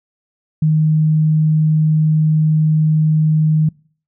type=tone; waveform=sine; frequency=155.56 Hz; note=D#3; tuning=in tune; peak=-10 dBFS; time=0.62-3.69 s; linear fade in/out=5 ms; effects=noise-tail reverb RT60 0.5 s tail -26 dB re dry